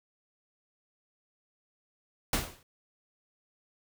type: noise with exponential decay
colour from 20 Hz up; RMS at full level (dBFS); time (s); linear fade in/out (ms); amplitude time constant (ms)
pink; -25; 2.33-2.63; 2; 64
effects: none